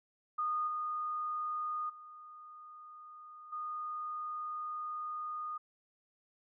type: tone with level steps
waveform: sine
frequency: 1229 Hz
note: D#6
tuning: 22 cents flat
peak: -31 / -34 / -49 / -37 dBFS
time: 0.38-5.58 s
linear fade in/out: 10 ms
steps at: 0.67 / 1.89 / 3.52 s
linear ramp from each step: 10 ms
effects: none